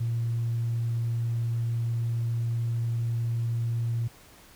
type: tone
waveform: sine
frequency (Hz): 116.54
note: A#2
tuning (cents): 0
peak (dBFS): -24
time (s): 0-4.08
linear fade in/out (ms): 10
effects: tanh soft clip ceiling -21 dBFS + pink hiss -53 dBFS RMS until 4.55 s